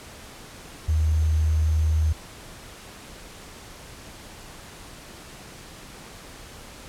sine tone with sample-and-hold, 78.4 Hz, D#2, 14 cents sharp, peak -18 dBFS, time 0.88-2.13 s, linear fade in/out 10 ms, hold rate 6300 Hz, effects pink hiss -43 dBFS RMS until 6.88 s + low-pass 11000 Hz 12 dB/octave

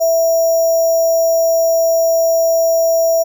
sine tone with sample-and-hold, 659.3 Hz, E5, in tune, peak -10 dBFS, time 0-3.24 s, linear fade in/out 20 ms, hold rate 6300 Hz, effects none

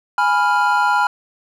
triangle chord, F diminished, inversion first, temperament equal, 830.6 / 987.8 / 1396.9 Hz, Ab5 / Cb6 / F6, 0 / 0 / 0 cents, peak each -16 dBFS, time 0.18-1.07 s, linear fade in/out 2 ms, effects none

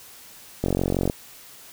click train, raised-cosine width 2 ms, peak -9 dBFS, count 22, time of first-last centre 0.64-1.099 s, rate 45.8 Hz, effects white hiss -46 dBFS RMS until 1.72 s

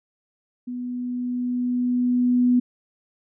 sine tone with level ramp, 246.9 Hz, B3, in tune, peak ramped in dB -28 to -14 dBFS, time 0.67-2.6 s, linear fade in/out 10 ms, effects none

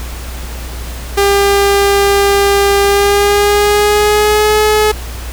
sawtooth tone with pitch glide, 400 to 426.2 Hz, G4 to G#4, +35 to +45 cents, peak -4 dBFS, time 1.17-4.92 s, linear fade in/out 10 ms, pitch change +110 cents, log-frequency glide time 2.82-4.59 s, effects added 60 Hz sine -22 dBFS peak until 5.32 s + pink hiss -29 dBFS RMS until 5.32 s

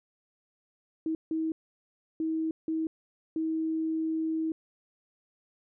sine tone bursts at uneven times, 320 Hz, D#4, 49 cents sharp, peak -27 dBFS, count 5, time 1.06-1.15 / 1.31-1.52 / 2.2-2.51 / 2.68-2.87 / 3.36-4.52 s, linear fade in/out 2 ms, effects none

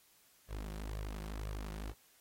sawtooth tone with flanger, 51.91 Hz, G#1, in tune, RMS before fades -42 dBFS, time 0.48-1.94 s, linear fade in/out 50 ms, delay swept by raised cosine 1.7 to 5.6 ms, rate 2 Hz, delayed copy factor +0.75, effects white hiss -67 dBFS RMS until 2.2 s + AAC 48 kbps

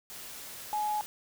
sine tone in noise, 844 Hz, G#5, 28 cents sharp, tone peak -28 dBFS, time 0.73-1.01 s, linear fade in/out 0 ms, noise white, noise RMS -44 dBFS, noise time 0.1-1.06 s, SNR +13 dB, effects none

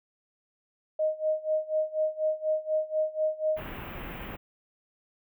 sine tone with tremolo, 622.3 Hz, D#5, in tune, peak -22 dBFS, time 0.99-3.62 s, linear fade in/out 5 ms, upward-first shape sine, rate 4.1 Hz, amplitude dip 90%
pink band-stop noise, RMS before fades -39 dBFS, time 3.56-4.37 s, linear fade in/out 20 ms, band 3000 to 15000 Hz, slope 48 dB/octave
effects none

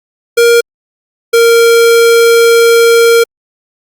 square tone pair in turn, 469.8 / 464.1 Hz, A#4 / A#4, +13 / -8 cents, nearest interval unison, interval 21 cents, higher first, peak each -4 dBFS, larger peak neither, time 0.37-0.61 / 1.33-3.24 s, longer second, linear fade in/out 10 ms, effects Opus 48 kbps

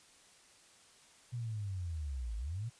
sine linear two-way sweep, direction down then up, 123.47 to 51.91 to 123.47 Hz, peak -36 dBFS, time 1.32-2.7 s, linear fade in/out 20 ms, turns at 2.37 s, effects white hiss -62 dBFS RMS until 2.79 s + resampled to 22050 Hz

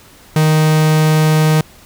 45% pulse tone, 155.56 Hz, D#3, in tune, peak -9 dBFS, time 0.36-1.61 s, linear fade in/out 2 ms, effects pink hiss -43 dBFS RMS until 1.85 s

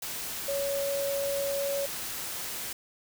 sine tone in noise, 559 Hz, C#5, 14 cents sharp, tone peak -28 dBFS, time 0.48-1.86 s, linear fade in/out 5 ms, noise white, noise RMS -36 dBFS, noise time 0.02-2.73 s, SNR +5 dB, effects none

